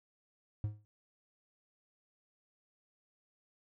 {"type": "tone with exponential decay", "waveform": "triangle", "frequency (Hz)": 105.3, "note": "G#2", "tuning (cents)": 24, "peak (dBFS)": -27, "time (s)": [0.64, 0.85], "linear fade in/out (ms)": 0, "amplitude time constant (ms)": 44, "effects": []}